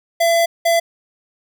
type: tone bursts at uneven times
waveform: square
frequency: 674 Hz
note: E5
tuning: 38 cents sharp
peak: -13 dBFS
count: 2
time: 0.2-0.46 / 0.65-0.8 s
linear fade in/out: 10 ms
effects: none